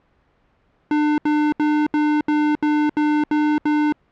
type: tone bursts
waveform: square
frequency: 300 Hz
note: D4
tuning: 37 cents sharp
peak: -16 dBFS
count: 9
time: 0.91-3.924 s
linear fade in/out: 2 ms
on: 270 ms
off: 73 ms
effects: pink hiss -61 dBFS RMS until 4.11 s + low-pass 2000 Hz 12 dB/octave